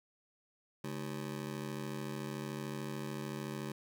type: ring-modulated tone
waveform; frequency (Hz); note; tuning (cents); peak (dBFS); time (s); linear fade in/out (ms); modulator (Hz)
25% pulse; 174.61; F3; 0; -32; 0.84-3.72; 2; 36.8
effects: 12-bit